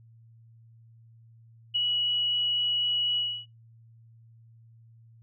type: tone with ADSR envelope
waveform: sine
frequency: 2926 Hz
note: F#7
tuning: 20 cents flat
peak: -22 dBFS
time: 1.74-3.46 s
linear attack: 18 ms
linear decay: 10 ms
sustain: -2 dB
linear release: 290 ms
effects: noise-tail reverb RT60 0.2 s tail -24 dB re dry + added 114 Hz sine -52 dBFS peak until 5.22 s